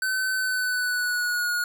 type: tone with pitch glide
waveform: square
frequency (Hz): 1524 to 1443.5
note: G6 to F#6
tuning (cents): -49 to -43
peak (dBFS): -24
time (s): 0.02-1.64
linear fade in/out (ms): 2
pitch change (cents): -94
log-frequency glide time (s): 0.35-1.51
effects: 11-bit